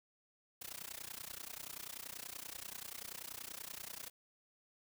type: noise with amplitude modulation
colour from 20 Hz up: white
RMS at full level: -44 dBFS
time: 0.61-4.1 s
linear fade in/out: 10 ms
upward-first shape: sine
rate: 30.4 Hz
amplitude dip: 95%
effects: none